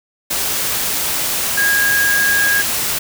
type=tone in noise; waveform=sine; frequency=1636 Hz; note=G#6; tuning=26 cents flat; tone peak=-13 dBFS; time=1.57-2.62 s; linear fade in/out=10 ms; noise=white; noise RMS=-19 dBFS; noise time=0.3-2.99 s; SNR=+3 dB; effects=none